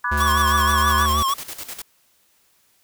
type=chord; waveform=sine; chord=G# half-diminished seventh; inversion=first; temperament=equal with one note detuned; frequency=987.8 / 1174.7 / 1480 / 1696.1 Hz; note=B5 / D6 / F#6 / G#6; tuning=0 / 0 / 0 / +36 cents; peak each=-26 / -26 / -27 / -25 dBFS; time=0.04-1.06 s; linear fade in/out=5 ms
type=tone with pitch glide; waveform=square; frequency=73.42 to 74.27 Hz; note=D2 to D2; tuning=0 to +20 cents; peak=-22 dBFS; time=0.11-1.23 s; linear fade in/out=10 ms; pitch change=+20 cents; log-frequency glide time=0.63-0.86 s
type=noise with tremolo; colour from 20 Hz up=white; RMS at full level=-32 dBFS; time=0.17-1.82 s; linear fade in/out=5 ms; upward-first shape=square; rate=9.9 Hz; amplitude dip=70%
type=tone with vibrato; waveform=square; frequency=1108.7 Hz; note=C#6; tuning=in tune; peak=-19 dBFS; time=0.2-1.34 s; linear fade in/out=5 ms; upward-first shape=triangle; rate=6.3 Hz; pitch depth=96 cents each way
effects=white hiss -61 dBFS RMS until 2.83 s